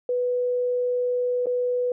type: tone with dropouts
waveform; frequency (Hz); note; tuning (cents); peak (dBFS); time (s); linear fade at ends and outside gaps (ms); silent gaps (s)
sine; 493.9; B4; 0; -21; 0.09-1.92; 2; 1.459-1.468
effects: none